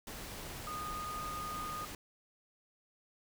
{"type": "tone in noise", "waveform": "sine", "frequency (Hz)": 1231, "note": "D#6", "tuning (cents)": -19, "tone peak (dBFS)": -39, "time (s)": [0.67, 1.85], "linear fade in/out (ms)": 2, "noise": "pink", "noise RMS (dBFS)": -45, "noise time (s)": [0.07, 1.95], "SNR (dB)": 3, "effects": []}